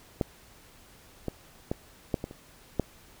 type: clicks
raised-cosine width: 2 ms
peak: -12 / -17 / -15 / -12 / -20 / -29 / -11 dBFS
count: 7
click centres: 0.212 / 1.283 / 1.715 / 2.142 / 2.241 / 2.311 / 2.797 s
effects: pink hiss -55 dBFS RMS until 3.2 s